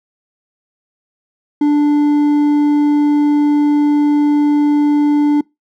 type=tone with hard clipping; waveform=triangle; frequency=293.7 Hz; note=D4; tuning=in tune; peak=-10 dBFS; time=1.61-5.41 s; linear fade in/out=5 ms; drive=7 dB; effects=noise-tail reverb RT60 0.2 s tail -24 dB re dry